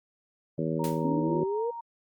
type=harmonic tone; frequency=80 Hz; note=D#2; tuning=49 cents sharp; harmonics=2 / 3 / 4 / 5 / 6 / 7; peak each=-31 / -33 / -34 / -35 / -36 / -36 dBFS; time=0.58-1.44 s; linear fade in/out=5 ms
type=tone with tremolo; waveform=sine; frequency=932.3 Hz; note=A#5; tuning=in tune; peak=-33 dBFS; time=0.79-1.81 s; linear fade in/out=10 ms; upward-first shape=sine; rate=4 Hz; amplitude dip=35%
type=noise with exponential decay; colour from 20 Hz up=white; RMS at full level=-37 dBFS; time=0.84-1.09 s; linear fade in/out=1 ms; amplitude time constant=53 ms
type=exponential sweep; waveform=sine; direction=up; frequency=261.6 to 486.1 Hz; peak=-27 dBFS; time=1.04-1.71 s; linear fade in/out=10 ms
effects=Opus 48 kbps